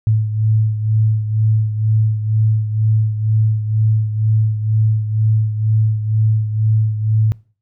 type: beating tone pair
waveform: sine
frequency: 108.6 / 110.7 Hz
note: A2 / A2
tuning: -22 / +11 cents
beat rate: 2.1 Hz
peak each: -13 / -20 dBFS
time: 0.07-7.32 s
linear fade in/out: 0 ms
effects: noise-tail reverb RT60 0.4 s tail -23 dB re dry